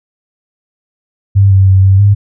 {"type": "tone with pitch steps", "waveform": "sine", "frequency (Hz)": [98.7, 96.2, 95.3, 96.4, 101.3], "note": ["G2", "G2", "G2", "G2", "G#2"], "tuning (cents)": [12, -32, -48, -28, -43], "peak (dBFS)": -3, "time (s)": [1.35, 2.15], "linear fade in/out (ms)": 20, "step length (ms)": 160, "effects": []}